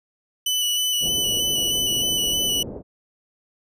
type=tone with vibrato; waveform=sawtooth; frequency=2975 Hz; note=F#7; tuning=9 cents sharp; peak=-17 dBFS; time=0.46-2.63 s; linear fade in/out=5 ms; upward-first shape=square; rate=3.2 Hz; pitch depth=14 cents each way
type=low-pass noise; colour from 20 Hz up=white; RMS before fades=-34 dBFS; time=1-2.83 s; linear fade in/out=50 ms; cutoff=520 Hz; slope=24 dB/octave
effects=none